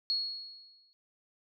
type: tone with exponential decay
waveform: sine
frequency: 4328 Hz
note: C#8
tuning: 42 cents flat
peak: -26 dBFS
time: 0.1-0.93 s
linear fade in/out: 0 ms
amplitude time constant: 180 ms
effects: none